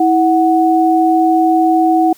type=tone pair together; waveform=sine; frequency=325.3 / 740 Hz; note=E4 / F#5; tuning=-23 / 0 cents; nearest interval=octave + major second; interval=1423 cents; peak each=-11 dBFS; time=0-2.13 s; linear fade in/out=5 ms; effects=white hiss -46 dBFS RMS until 2.17 s